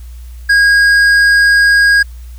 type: tone with tanh clipping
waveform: sine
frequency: 1636 Hz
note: G#6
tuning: 26 cents flat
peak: -7 dBFS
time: 0.49-2.03 s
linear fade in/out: 10 ms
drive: 9 dB
effects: added 60 Hz sine -27 dBFS peak until 2.38 s + white hiss -47 dBFS RMS until 2.38 s